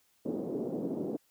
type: band-pass noise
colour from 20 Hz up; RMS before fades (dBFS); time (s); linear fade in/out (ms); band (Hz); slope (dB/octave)
pink; -35; 0.25-1.17; 10; 210 to 480; 24
effects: white hiss -70 dBFS RMS until 1.3 s